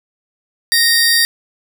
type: tone pair together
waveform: sawtooth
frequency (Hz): 1860 / 4691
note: A#6 / D8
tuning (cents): -4 / -3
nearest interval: octave + major third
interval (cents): 1601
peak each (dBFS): -10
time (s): 0.72-1.25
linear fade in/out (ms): 0
effects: none